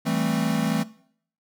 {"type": "chord", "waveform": "square", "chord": "A minor seventh", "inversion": "second", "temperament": "equal", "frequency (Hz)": [164.81, 196, 220, 261.6], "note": ["E3", "G3", "A3", "C4"], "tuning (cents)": [0, 0, 0, 0], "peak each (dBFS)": [-28, -31, -27, -29], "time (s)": [0.05, 0.84], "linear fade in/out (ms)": 20, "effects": ["noise-tail reverb RT60 0.6 s tail -19 dB re dry"]}